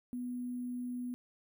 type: tone with sample-and-hold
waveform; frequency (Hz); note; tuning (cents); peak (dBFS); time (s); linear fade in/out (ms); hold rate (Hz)
sine; 246.9; B3; 0; -36; 0.13-1.14; 0; 11025
effects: none